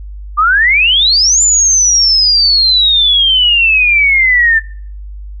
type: exponential two-way sweep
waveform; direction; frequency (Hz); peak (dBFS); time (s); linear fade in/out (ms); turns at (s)
sine; up then down; 1174.7 to 7180 to 1767; -6; 0.37-4.6; 20; 1.42
effects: noise-tail reverb RT60 0.5 s tail -22 dB re dry + added 50 Hz sine -24 dBFS peak until 5.4 s